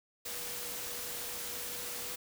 sine tone in noise, 485.4 Hz, B4, 30 cents flat, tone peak -51 dBFS, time 0.25-2.16 s, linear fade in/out 10 ms, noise white, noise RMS -40 dBFS, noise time 0.25-2.16 s, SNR -14 dB, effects none

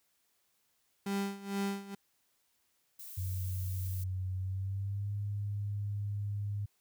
35% pulse tone with tremolo, 198.4 Hz, G3, 21 cents sharp, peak -29 dBFS, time 1.06-1.95 s, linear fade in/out 5 ms, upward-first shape sine, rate 2.2 Hz, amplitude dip 85%
violet noise, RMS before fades -47 dBFS, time 2.99-4.04 s, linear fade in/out 5 ms
sine tone with pitch glide, 93.2 to 102.22 Hz, F#2 to G#2, +13 to -27 cents, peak -33 dBFS, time 3.17-6.66 s, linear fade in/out 10 ms, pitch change +160 cents, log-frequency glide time 4.36-5.12 s
effects white hiss -75 dBFS RMS until 6.8 s

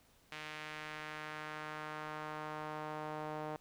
sawtooth tone with band-pass filter sweep, 153.3 Hz, D#3, 25 cents flat, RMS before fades -44 dBFS, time 0.32-3.56 s, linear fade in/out 0 ms, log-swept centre 2400 to 730 Hz, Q 1.3, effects pink hiss -68 dBFS RMS until 3.6 s

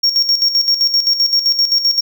triangle tone with tremolo, 5540 Hz, F8, 15 cents flat, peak -8 dBFS, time 0.03-2.01 s, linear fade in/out 10 ms, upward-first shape square, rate 7.7 Hz, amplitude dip 65%, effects none

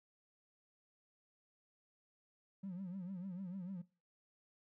triangle tone with vibrato, 185 Hz, F#3, in tune, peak -39 dBFS, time 2.63-3.82 s, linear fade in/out 10 ms, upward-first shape triangle, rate 6.7 Hz, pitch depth 140 cents each way, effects noise-tail reverb RT60 0.3 s tail -20 dB re dry + tanh soft clip ceiling -38 dBFS

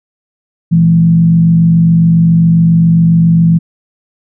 sine tone with frequency modulation, 166.9 Hz, E3, 22 cents sharp, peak -4 dBFS, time 0.71-3.59 s, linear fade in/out 20 ms, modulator 47.3 Hz, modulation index 0.45, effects none

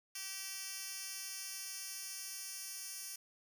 10% pulse tone with high-pass filter sweep, 386.1 Hz, G4, 26 cents flat, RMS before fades -45 dBFS, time 0.15-3.16 s, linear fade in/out 5 ms, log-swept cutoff 4200 to 6300 Hz, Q 0.92, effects none

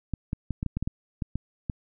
clicks, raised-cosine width 5 ms, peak -16 dBFS, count 11, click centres 0.137 / 0.331 / 0.507 / 0.629 / 0.663 / 0.77 / 0.826 / 0.875 / 1.222 / 1.356 / 1.698 s, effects none

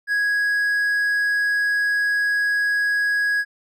triangle tone, 1660 Hz, G#6, 1 cent flat, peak -16 dBFS, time 0.07-3.45 s, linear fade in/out 50 ms, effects none

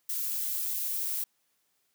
violet noise, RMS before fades -32 dBFS, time 0.09-1.24 s, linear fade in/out 5 ms, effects white hiss -74 dBFS RMS until 1.94 s + high-pass 100 Hz 12 dB/octave

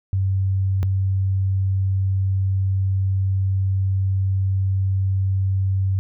sine tone pair in turn, 96 / 96 Hz, G2 / G2, -36 / -36 cents, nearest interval unison, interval 0 cents, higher neither, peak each -17 / -17 dBFS, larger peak neither, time 0.13-0.83 / 0.83-5.99 s, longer second, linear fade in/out 0 ms, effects none

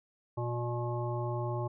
harmonic tone with a mistuned harmonic, 119.9 Hz, A#2, 49 cents sharp, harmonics 1 / 3 / 5 / 7 / 9, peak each -33 / -38 / -40 / -41 / -43 dBFS, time 0.37-1.68 s, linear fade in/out 10 ms, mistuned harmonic 7, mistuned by +26 cents, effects none

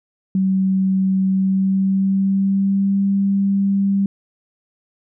sine tone with pitch glide, 190.4 to 197.23 Hz, F#3 to G3, +50 to +11 cents, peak -14 dBFS, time 0.35-4.06 s, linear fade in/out 2 ms, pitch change +61 cents, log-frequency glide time 1.27-3 s, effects none

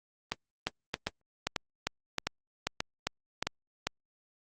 two click trains, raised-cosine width 0.2 ms, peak -11 / -12 dBFS, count 9 / 6, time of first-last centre 0.67-3.87 / 0.32-3.426 s, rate 2.5 / 1.61 Hz, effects Opus 24 kbps

